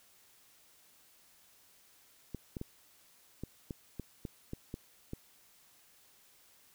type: clicks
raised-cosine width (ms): 3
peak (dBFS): -26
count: 10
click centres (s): 2.347 / 2.568 / 2.614 / 3.436 / 3.708 / 3.997 / 4.252 / 4.534 / 4.741 / 5.134
effects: white hiss -64 dBFS RMS until 6.74 s